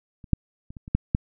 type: clicks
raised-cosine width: 5 ms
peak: -30 / -6 / -27 / -27 / -26 / -7 / -8 dBFS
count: 7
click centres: 0.242 / 0.333 / 0.705 / 0.768 / 0.879 / 0.95 / 1.149 s
effects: none